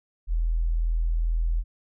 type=tone; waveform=sine; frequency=41.2 Hz; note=E1; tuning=in tune; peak=-21 dBFS; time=0.27-1.64 s; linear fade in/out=50 ms; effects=none